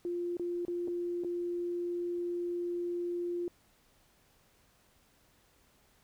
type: tone with dropouts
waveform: sine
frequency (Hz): 349.2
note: F4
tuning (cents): 0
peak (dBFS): -32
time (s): 0.05-3.48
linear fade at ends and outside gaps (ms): 1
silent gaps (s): 0.369-0.396 / 0.651-0.681 / 0.876-0.881 / 1.237-1.246
effects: pink hiss -67 dBFS RMS until 6.03 s